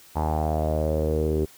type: tone with low-pass filter sweep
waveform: sawtooth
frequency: 77.6 Hz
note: D#2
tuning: 4 cents flat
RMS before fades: -24 dBFS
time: 0.15-1.46 s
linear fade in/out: 20 ms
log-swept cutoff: 890 to 390 Hz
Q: 6.1
effects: white hiss -51 dBFS RMS until 1.57 s